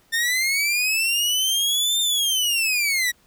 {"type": "linear two-way sweep", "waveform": "sawtooth", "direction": "up then down", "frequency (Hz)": [1800, 3624, 1899], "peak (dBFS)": -16, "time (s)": [0.12, 3.12], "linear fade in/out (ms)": 20, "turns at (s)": 2, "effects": ["pink hiss -59 dBFS RMS until 3.26 s"]}